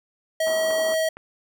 square tone, 640 Hz, D#5, 49 cents sharp, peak -21 dBFS, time 0.4-1.09 s, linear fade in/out 5 ms
white band-pass noise, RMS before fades -37 dBFS, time 0.46-0.94 s, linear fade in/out 10 ms, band 200 to 1300 Hz, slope 96 dB/octave
click train, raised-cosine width 0.5 ms, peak -24 dBFS, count 4, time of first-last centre 0.48-1.17 s, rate 4.35 Hz
effects none

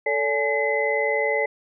sine tone cluster, 441.2 / 572 / 843 / 2035 Hz, A4 / D5 / G#5 / C7, +5 / -46 / +26 / -49 cents, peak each -25 / -25 / -29 / -24 dBFS, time 0.06-1.46 s, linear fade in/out 5 ms, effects none

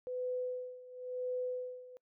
sine tone with tremolo, 502 Hz, B4, 28 cents sharp, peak -33 dBFS, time 0.07-1.97 s, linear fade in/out 0 ms, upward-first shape sine, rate 0.96 Hz, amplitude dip 85%, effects noise-tail reverb RT60 0.1 s tail -26 dB re dry

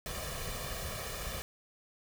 pink noise with comb filter, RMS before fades -39 dBFS, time 0.06-1.42 s, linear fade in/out 0 ms, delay 1.7 ms, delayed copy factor +0.7, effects none

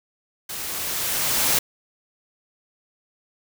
white noise with level ramp, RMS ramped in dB -32 to -19 dBFS, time 0.49-1.59 s, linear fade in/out 5 ms, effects none

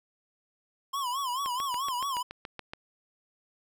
square tone with vibrato, 1046.5 Hz, C6, in tune, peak -30 dBFS, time 0.93-2.23 s, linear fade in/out 10 ms, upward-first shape sine, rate 4.6 Hz, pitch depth 140 cents each way
click train, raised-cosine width 0.3 ms, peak -22 dBFS, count 10, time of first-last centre 1.46-2.735 s, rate 7.06 Hz
effects none

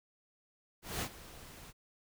pink noise with ADSR envelope, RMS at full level -35 dBFS, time 0.82-1.73 s, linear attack 200 ms, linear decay 66 ms, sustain -17 dB, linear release 38 ms, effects none

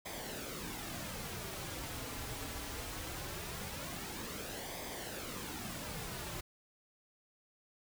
pink noise with flanger, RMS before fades -43 dBFS, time 0.05-6.41 s, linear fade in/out 10 ms, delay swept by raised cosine 0.71 to 5.61 ms, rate 0.21 Hz, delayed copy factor -0.55, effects none

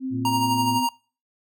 sine tone with pitch glide, 261.6 to 253.6 Hz, C4 to B3, 0 to +46 cents, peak -25 dBFS, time 0-0.88 s, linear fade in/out 50 ms, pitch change -54 cents, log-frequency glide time 0.35-0.69 s
harmonic tone, 115.2 Hz, A#2, 20 cents flat, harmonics 1 / 2 / 3, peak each -29 / -35 / -39 dBFS, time 0.1-0.81 s, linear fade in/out 50 ms
square tone with tremolo, 936 Hz, A#5, 7 cents sharp, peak -20 dBFS, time 0.25-0.89 s, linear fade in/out 2 ms, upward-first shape sine, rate 12 Hz, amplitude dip 45%
effects noise-tail reverb RT60 0.4 s tail -24 dB re dry

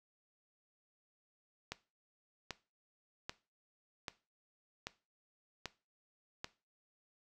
click train, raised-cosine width 0.2 ms, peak -22 dBFS, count 7, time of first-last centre 1.72-6.444 s, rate 1.27 Hz, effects noise-tail reverb RT60 0.3 s tail -17 dB re dry

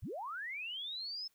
sine linear sweep, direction up, 44.18 to 5274 Hz, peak -39 dBFS, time 0.02-1.28 s, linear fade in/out 10 ms, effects white hiss -75 dBFS RMS until 1.34 s

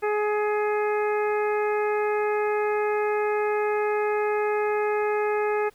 harmonic tone, 420 Hz, G#4, 19 cents sharp, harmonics 1 / 2 / 3 / 4 / 5 / 6, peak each -23 / -29 / -33 / -35 / -37 / -39 dBFS, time 0.02-5.7 s, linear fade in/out 20 ms, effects pink hiss -59 dBFS RMS until 5.74 s

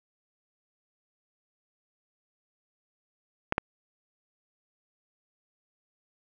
clicks, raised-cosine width 0.5 ms, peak -9 dBFS, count 2, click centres 3.524 / 3.581 s, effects none

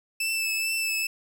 sawtooth tone with vibrato, 2637 Hz, E7, in tune, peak -22 dBFS, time 0.2-1.07 s, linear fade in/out 5 ms, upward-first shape triangle, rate 2.3 Hz, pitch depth 25 cents each way, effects none

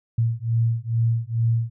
sine beating tone pair, 114.1 / 116.4 Hz, A#2 / A#2, -37 / -2 cents, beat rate 2.3 Hz, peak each -22 dBFS, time 0.18-1.7 s, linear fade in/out 5 ms, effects none

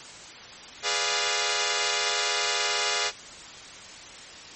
5% pulse chord, G# diminished seventh, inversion none, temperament equal, 415.3 / 493.9 / 587.3 / 698.5 Hz, G#4 / B4 / D5 / F5, 0 / 0 / 0 / 0 cents, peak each -18 / -19 / -20 / -18 dBFS, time 0.82-3.12 s, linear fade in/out 50 ms, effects white hiss -43 dBFS RMS until 4.55 s + MP3 32 kbps

